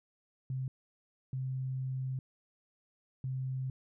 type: tone bursts at uneven times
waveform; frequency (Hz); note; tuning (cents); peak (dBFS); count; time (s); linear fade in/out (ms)
sine; 130.81; C3; 0; -33; 3; 0.5-0.68 / 1.33-2.19 / 3.24-3.7; 2
effects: none